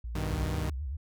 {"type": "tone", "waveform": "sine", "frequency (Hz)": 58.27, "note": "A#1", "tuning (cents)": 0, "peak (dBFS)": -34, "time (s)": [0.04, 0.48], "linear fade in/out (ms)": 5}
{"type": "chord", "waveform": "sawtooth", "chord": "G augmented", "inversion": "none", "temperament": "equal", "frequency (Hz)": [98, 123.47, 155.56], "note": ["G2", "B2", "D#3"], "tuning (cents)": [0, 0, 0], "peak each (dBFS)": [-31, -35, -31], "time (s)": [0.15, 0.7], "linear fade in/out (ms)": 5}
{"type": "tone with vibrato", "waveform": "sine", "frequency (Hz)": 69.5, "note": "C#2", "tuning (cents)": 5, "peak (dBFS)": -32, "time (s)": [0.32, 0.97], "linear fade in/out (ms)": 10, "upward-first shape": "triangle", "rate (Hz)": 8.4, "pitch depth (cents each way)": 240}
{"effects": []}